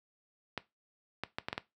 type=clicks; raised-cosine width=0.3 ms; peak=-18 dBFS; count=6; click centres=0.577 / 1.236 / 1.385 / 1.485 / 1.529 / 1.579 s; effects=noise-tail reverb RT60 0.2 s tail -17 dB re dry + high-pass 80 Hz 12 dB/octave